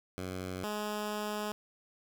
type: tone pair in turn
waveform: 10% pulse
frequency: 92.5 / 210.1 Hz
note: F#2 / G#3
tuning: 0 / +20 cents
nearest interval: octave + major second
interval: 1420 cents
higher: second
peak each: -29 / -26 dBFS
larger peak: second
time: 0.18-0.64 / 0.64-1.52 s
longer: second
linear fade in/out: 0 ms
effects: 10-bit